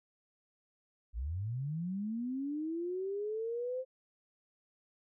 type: linear sweep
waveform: sine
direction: up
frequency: 50.2 to 523.3 Hz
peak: -34 dBFS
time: 1.13-3.85 s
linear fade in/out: 50 ms
effects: none